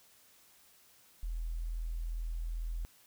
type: tone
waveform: sine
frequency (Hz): 41.2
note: E1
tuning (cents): 0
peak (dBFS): -34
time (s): 1.23-2.85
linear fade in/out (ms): 0
effects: white hiss -63 dBFS RMS until 3.06 s